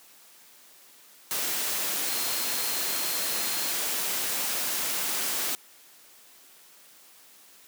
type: tone in noise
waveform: sine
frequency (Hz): 4200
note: C8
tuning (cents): +6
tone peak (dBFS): -38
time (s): 2.08-3.71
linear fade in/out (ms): 0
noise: white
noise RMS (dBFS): -29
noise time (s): 1.31-5.55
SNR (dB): -12
effects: white hiss -54 dBFS RMS until 7.67 s + high-pass 200 Hz 12 dB/octave